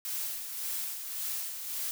blue noise with tremolo, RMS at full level -34 dBFS, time 0.05-1.91 s, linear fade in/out 0 ms, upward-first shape sine, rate 1.8 Hz, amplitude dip 50%, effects none

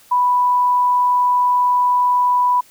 sine tone, 987.8 Hz, B5, in tune, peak -12 dBFS, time 0.11-2.61 s, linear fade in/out 10 ms, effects white hiss -49 dBFS RMS until 2.7 s

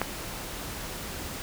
click, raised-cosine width 0.5 ms, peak -10 dBFS, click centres 0.016 s, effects pink hiss -37 dBFS RMS until 1.42 s

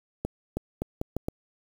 accelerating click train, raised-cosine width 2 ms, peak -15 dBFS, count 6, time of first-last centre 0.25-1.285 s, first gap 320 ms, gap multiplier 0.78, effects 7-bit

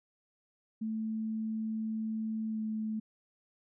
sine tone with pitch glide, 220 to 217.7 Hz, A3 to A3, 0 to -18 cents, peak -32 dBFS, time 0.81-3 s, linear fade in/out 10 ms, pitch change -18 cents, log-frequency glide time 2.49-2.6 s, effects none

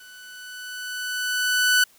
sawtooth tone with level ramp, 1493 Hz, F#6, 15 cents sharp, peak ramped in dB -41 to -11 dBFS, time 0-1.84 s, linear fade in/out 5 ms, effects white hiss -56 dBFS RMS until 1.98 s

